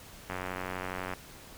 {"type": "click train", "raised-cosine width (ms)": 0.5, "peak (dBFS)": -20, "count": 78, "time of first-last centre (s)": [0.3, 1.136], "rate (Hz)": 92.1, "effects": ["pink hiss -50 dBFS RMS until 1.57 s"]}